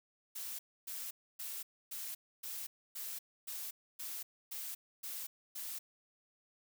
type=noise bursts; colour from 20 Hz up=blue; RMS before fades=-43 dBFS; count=11; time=0.35-5.79 s; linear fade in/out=10 ms; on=240 ms; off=280 ms; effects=none